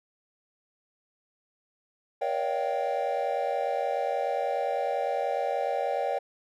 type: tone cluster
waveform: triangle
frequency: 475.6 / 562 / 612 / 699 / 779 Hz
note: A#4 / C#5 / D#5 / F5 / G5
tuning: +35 / +24 / -29 / +1 / -11 cents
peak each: -32 / -29 / -34 / -32 / -29 dBFS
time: 2.21-6.19 s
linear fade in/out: 10 ms
effects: none